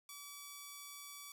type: tone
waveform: 5% pulse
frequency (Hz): 1147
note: D6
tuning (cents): -41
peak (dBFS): -37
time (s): 0.09-1.32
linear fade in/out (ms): 2
effects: none